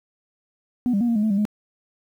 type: tone with pitch steps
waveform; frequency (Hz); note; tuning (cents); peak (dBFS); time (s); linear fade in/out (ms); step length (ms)
sine; 246.7 / 199.7 / 239.2 / 232.5 / 209.6 / 218.4 / 197.8 / 210; B3 / G3 / A#3 / A#3 / G#3 / A3 / G3 / G#3; -2 / +32 / +45 / -4 / +16 / -13 / +16 / +19; -16; 0.86-1.452; 0; 74
effects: tanh soft clip ceiling -15 dBFS + 9-bit